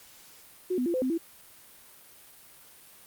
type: tone with pitch steps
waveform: sine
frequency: 365.5 / 249.8 / 343.1 / 512 / 258.1 / 332.6 Hz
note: F#4 / B3 / F4 / C5 / C4 / E4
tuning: -21 / +20 / -31 / -38 / -23 / +16 cents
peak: -25 dBFS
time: 0.7-1.18 s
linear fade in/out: 10 ms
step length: 80 ms
effects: white hiss -53 dBFS RMS until 3.06 s + Opus 48 kbps